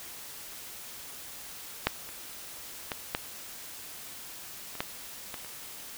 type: clicks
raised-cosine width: 0.3 ms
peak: -7 / -27 / -15 / -11 / -26 / -13 / -21 / -29 dBFS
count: 8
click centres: 1.87 / 2.09 / 2.918 / 3.149 / 4.753 / 4.805 / 5.342 / 5.447 s
effects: white hiss -44 dBFS RMS until 5.97 s